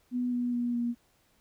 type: tone with pitch steps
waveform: sine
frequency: 246.9 / 243.9 / 241 / 238.1 Hz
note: B3 / B3 / B3 / A#3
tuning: 0 / -21 / -42 / +37 cents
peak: -27 dBFS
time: 0.11-0.95 s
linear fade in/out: 50 ms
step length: 210 ms
effects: pink hiss -68 dBFS RMS until 1.4 s